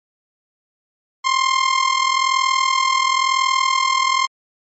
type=tone with amplitude modulation; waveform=sawtooth; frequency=1057 Hz; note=C6; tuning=17 cents sharp; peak=-8 dBFS; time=1.24-4.27 s; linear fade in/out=20 ms; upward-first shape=sine; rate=41 Hz; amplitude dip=70%; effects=MP3 32 kbps